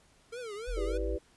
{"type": "tone with vibrato", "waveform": "square", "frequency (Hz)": 450, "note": "A4", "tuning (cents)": 39, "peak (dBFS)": -39, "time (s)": [0.32, 0.98], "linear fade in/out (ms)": 10, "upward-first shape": "triangle", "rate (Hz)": 3.4, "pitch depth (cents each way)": 220}
{"type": "exponential sweep", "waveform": "sine", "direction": "up", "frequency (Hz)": [41.2, 58.27], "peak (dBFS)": -32, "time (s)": [0.67, 1.17], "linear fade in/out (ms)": 20}
{"type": "chord", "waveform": "sine", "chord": "E minor seventh", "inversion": "none", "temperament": "equal", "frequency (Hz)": [329.6, 392, 493.9, 587.3], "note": ["E4", "G4", "B4", "D5"], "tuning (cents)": [0, 0, 0, 0], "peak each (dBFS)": [-39, -37, -37, -41], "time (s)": [0.76, 1.19], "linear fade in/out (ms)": 20}
{"effects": ["pink hiss -64 dBFS RMS until 1.36 s", "resampled to 24000 Hz"]}